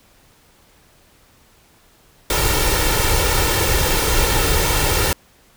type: noise with comb filter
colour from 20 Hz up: pink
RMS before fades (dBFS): -17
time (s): 2.3-5.13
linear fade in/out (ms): 2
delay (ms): 2.2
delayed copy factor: +0.65
effects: pink hiss -53 dBFS RMS until 5.56 s